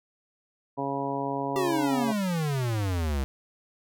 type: harmonic tone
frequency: 138.59 Hz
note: C#3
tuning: in tune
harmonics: 1 / 2 / 3 / 4 / 5 / 6 / 7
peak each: -38 / -33 / -35 / -36 / -35 / -38 / -33 dBFS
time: 0.77-2.13 s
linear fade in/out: 20 ms
type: exponential sweep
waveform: square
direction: down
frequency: 394.9 to 65.1 Hz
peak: -26 dBFS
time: 1.56-3.24 s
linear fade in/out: 0 ms
effects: none